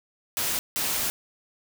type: noise bursts at uneven times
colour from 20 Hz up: white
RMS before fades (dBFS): -27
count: 2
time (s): 0.37-0.59 / 0.76-1.1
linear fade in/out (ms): 0
effects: none